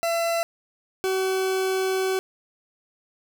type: tone pair in turn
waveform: 40% pulse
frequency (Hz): 673 / 378.9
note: E5 / F#4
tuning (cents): +36 / +41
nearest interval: minor seventh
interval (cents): 995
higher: first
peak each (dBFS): -21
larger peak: neither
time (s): 0.03-0.43 / 1.04-2.19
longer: second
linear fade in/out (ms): 0
effects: none